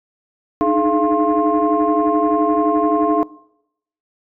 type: tone cluster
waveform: sine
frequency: 300.3 / 311.9 / 423.6 / 689 / 1062 Hz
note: D4 / D#4 / G#4 / F5 / C6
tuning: +39 / +4 / +34 / -24 / +25 cents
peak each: -19 dBFS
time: 0.61-3.23 s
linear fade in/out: 0 ms
effects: noise-tail reverb RT60 0.8 s tail -22 dB re dry + tanh soft clip ceiling -5 dBFS